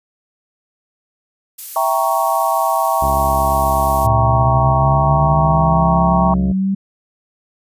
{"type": "noise", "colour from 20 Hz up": "violet", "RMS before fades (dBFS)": -27, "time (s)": [1.58, 4.07], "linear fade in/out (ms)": 10}
{"type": "chord", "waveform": "sine", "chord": "E diminished seventh", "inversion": "none", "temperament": "equal", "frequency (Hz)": [659.3, 784, 932.3, 1108.7], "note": ["E5", "G5", "Bb5", "Db6"], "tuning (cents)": [0, 0, 0, 0], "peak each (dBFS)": -19, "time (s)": [1.76, 6.34], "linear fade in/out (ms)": 2}
{"type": "harmonic tone", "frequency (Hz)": 68.5, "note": "C#2", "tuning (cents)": -20, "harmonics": [1, 2, 3, 4, 5, 6, 8, 9, 10], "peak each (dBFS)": [-20, -26, -30, -32, -34, -36, -38, -39, -40], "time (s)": [3.01, 6.53], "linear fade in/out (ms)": 20}
{"type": "linear sweep", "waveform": "sine", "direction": "up", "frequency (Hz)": [109.7, 196], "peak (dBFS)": -14, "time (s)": [4.04, 6.75], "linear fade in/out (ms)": 10}
{"effects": ["resampled to 32000 Hz"]}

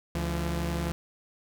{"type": "tone pair together", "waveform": "sawtooth", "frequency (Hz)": [71.6, 170.29], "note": ["D2", "F3"], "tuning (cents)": [-43, -43], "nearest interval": "octave + minor third", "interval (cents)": 1500, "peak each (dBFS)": [-27, -27], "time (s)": [0.15, 0.92], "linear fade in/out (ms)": 0, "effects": []}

